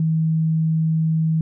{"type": "tone", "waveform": "sine", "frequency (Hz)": 160.1, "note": "D#3", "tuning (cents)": 50, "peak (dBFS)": -16, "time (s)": [0, 1.41], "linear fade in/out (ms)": 2, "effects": []}